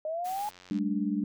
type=linear sweep; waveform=sine; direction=up; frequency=610 to 848 Hz; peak=-30 dBFS; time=0.05-0.49 s; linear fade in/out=2 ms
type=noise; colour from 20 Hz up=white; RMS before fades=-46 dBFS; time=0.24-0.51 s; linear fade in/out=20 ms
type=click train; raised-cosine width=0.2 ms; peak=-33 dBFS; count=38; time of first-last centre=0.38-0.787 s; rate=90.8 Hz
type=chord; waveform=sine; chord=G suspended second; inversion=none; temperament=equal with one note detuned; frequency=196 / 215 / 293.7 Hz; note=G3 / A3 / D4; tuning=0 / -40 / 0 cents; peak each=-31 / -31 / -31 dBFS; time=0.71-1.24 s; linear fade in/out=2 ms
effects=none